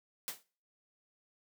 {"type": "noise with exponential decay", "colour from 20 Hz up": "white", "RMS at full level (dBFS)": -35, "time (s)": [0.28, 0.43], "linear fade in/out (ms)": 0, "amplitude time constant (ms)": 32, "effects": ["noise-tail reverb RT60 0.4 s tail -21 dB re dry", "high-pass 200 Hz 12 dB/octave"]}